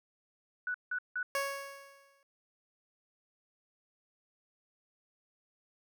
sine tone bursts, 1480 Hz, F#6, in tune, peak -32 dBFS, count 3, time 0.67-1.229 s, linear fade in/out 2 ms, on 73 ms, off 170 ms
15% pulse tone with exponential decay, 554.4 Hz, C#5, in tune, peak -23 dBFS, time 1.35-2.23 s, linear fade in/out 1 ms, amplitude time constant 190 ms
effects none

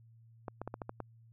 clicks, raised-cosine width 1 ms, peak -25 dBFS, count 7, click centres 0.482 / 0.616 / 0.676 / 0.741 / 0.818 / 0.894 / 1.003 s, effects added 114 Hz sine -57 dBFS peak until 1.32 s

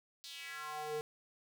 square tone with high-pass filter sweep, 152.1 Hz, D#3, 39 cents flat, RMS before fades -43 dBFS, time 0.24-1.01 s, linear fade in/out 0 ms, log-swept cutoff 4300 to 370 Hz, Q 3.1, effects none

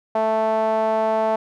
sawtooth tone with band-pass filter, 220 Hz, A3, in tune, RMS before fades -20 dBFS, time 0.15-1.36 s, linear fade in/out 5 ms, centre 750 Hz, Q 5.7, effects none

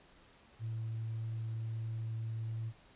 triangle tone with tanh clipping, 112.3 Hz, A2, 36 cents sharp, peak -36 dBFS, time 0.59-2.73 s, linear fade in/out 50 ms, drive 5 dB, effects pink hiss -62 dBFS RMS until 2.95 s + resampled to 8000 Hz

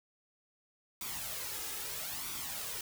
white noise with flanger, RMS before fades -40 dBFS, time 1.01-2.81 s, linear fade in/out 2 ms, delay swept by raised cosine 0.85 to 2.45 ms, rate 0.77 Hz, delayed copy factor +0.6, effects none

